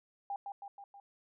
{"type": "tone with echo", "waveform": "sine", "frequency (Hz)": 801, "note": "G5", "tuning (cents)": 37, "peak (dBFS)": -35, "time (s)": [0.3, 0.36], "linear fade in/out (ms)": 2, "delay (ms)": 160, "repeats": 4, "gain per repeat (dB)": -4, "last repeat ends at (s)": 1, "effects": []}